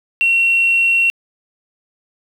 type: tone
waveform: sine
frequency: 2729 Hz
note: F7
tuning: 41 cents flat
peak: -10 dBFS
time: 0.21-1.1 s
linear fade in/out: 0 ms
effects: tanh soft clip ceiling -6 dBFS + 7-bit